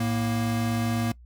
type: tone pair together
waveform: square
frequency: 110 / 234 Hz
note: A2 / A#3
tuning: 0 / +7 cents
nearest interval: octave + minor second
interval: 1307 cents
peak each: -28 / -27 dBFS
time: 0-1.12 s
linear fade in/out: 5 ms
effects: noise-tail reverb RT60 0.1 s tail -21 dB re dry + added 60 Hz sine -46 dBFS peak until 1.25 s